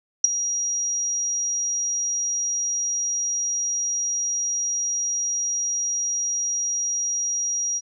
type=tone with ADSR envelope; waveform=sine; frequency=5730 Hz; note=F8; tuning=44 cents sharp; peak=-8 dBFS; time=0.24-7.81 s; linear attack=5 ms; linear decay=11 ms; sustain=-14 dB; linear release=41 ms; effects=none